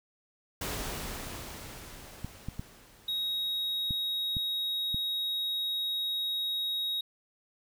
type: noise with exponential decay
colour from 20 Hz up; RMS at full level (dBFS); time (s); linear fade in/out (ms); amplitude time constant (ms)
pink; -34; 0.61-4.71; 5; 890
type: clicks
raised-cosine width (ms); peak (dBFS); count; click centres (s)
5; -23; 6; 2.246 / 2.486 / 2.595 / 3.908 / 4.368 / 4.945
type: tone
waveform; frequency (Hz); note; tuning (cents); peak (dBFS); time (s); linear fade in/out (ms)
triangle; 3780; A#7; +23; -28; 3.08-7.01; 5
effects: none